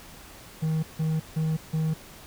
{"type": "tone bursts", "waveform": "triangle", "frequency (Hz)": 158.2, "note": "D#3", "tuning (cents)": 29, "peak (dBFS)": -21, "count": 4, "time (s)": [0.62, 1.94], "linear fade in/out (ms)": 10, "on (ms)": 210, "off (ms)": 160, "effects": ["pink hiss -47 dBFS RMS until 2.26 s"]}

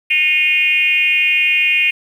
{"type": "tone with frequency modulation", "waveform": "sine", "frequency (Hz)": 2472, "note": "D#7", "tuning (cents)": -12, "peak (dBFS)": -11, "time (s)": [0.1, 1.91], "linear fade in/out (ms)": 10, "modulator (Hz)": 321, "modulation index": 1, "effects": ["7-bit"]}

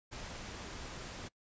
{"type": "noise", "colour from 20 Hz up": "pink", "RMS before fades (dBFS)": -45, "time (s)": [0.11, 1.29], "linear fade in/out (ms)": 20, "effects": ["noise-tail reverb RT60 0.1 s tail -23 dB re dry", "resampled to 16000 Hz"]}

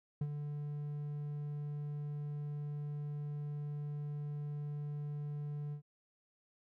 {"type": "tone with ADSR envelope", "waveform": "triangle", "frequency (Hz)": 146.83, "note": "D3", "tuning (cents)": 0, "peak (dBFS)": -29, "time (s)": [0.21, 5.82], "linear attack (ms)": 5, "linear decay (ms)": 50, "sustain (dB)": -7, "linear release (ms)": 94, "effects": []}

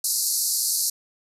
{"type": "band-pass noise", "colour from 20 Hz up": "white", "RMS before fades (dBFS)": -24, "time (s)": [0.04, 0.9], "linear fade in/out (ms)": 5, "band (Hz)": [4200, 13000], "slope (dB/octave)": 96, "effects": []}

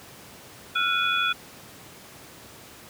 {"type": "tone cluster", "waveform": "sine", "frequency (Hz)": [1353, 1445, 2471, 3402], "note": ["E6", "F#6", "D#7", "G#7"], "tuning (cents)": [45, -41, -13, 41], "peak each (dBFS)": -27, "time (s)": [0.75, 1.33], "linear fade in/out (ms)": 10, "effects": ["pink hiss -46 dBFS RMS until 2.89 s", "high-pass 100 Hz 12 dB/octave"]}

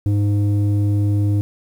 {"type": "tone with low-pass filter", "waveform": "square", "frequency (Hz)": 102.5, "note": "G#2", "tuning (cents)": -22, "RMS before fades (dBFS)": -17, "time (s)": [0.06, 1.41], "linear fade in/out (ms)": 0, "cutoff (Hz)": 270, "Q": 1.4, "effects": ["8-bit"]}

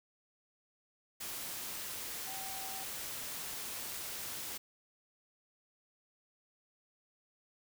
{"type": "tone in noise", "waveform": "sine", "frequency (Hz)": 770, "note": "G5", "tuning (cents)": -31, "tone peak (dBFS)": -47, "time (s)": [2.27, 2.84], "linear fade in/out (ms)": 10, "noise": "white", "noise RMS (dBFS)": -42, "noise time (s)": [1.2, 4.58], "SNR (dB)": -8, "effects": []}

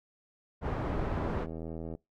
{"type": "low-pass noise", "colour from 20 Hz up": "pink", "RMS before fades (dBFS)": -33, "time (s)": [0.61, 1.47], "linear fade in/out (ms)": 50, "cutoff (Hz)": 1100, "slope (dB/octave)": 12}
{"type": "click train", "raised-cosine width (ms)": 2, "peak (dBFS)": -27, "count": 84, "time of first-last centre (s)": [0.93, 1.951], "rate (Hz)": 81.3}
{"effects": ["noise-tail reverb RT60 0.2 s tail -23 dB re dry"]}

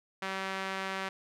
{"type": "tone with band-pass filter", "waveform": "sawtooth", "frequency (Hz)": 191.8, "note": "G3", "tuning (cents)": -37, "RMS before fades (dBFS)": -36, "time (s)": [0.22, 1.09], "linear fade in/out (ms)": 5, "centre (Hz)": 1800, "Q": 0.89, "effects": []}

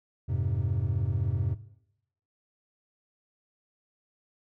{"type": "chord", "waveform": "triangle", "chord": "F minor", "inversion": "none", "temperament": "equal with one note detuned", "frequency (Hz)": [87.31, 103.23, 130.81], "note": ["F2", "Ab2", "C3"], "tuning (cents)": [0, -10, 0], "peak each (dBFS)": -28, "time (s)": [0.28, 1.55], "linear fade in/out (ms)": 20, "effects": ["noise-tail reverb RT60 0.8 s tail -17 dB re dry", "tanh soft clip ceiling -16 dBFS"]}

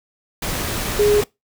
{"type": "tone in noise", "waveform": "sine", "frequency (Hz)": 415.3, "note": "G#4", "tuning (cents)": 0, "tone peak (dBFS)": -12, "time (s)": [0.99, 1.21], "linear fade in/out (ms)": 5, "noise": "pink", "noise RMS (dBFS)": -24, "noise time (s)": [0.42, 1.24], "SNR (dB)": 9, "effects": ["noise-tail reverb RT60 0.2 s tail -23 dB re dry"]}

